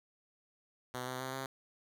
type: tone with pitch steps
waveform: 5% pulse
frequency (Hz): 125.9 / 128.25 / 130.64 / 133.08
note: B2 / C3 / C3 / C3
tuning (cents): +34 / -34 / -2 / +30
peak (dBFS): -27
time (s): 0.94-1.46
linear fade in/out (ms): 2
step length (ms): 130
effects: none